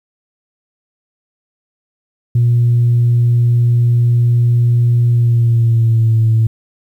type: tone with pitch glide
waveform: sine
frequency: 119.5 to 112.14 Hz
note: A#2 to A2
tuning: +43 to +33 cents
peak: -7 dBFS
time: 2.35-6.47 s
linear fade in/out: 5 ms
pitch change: -110 cents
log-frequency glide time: 5.09-6.18 s
effects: tanh soft clip ceiling -5 dBFS + 8-bit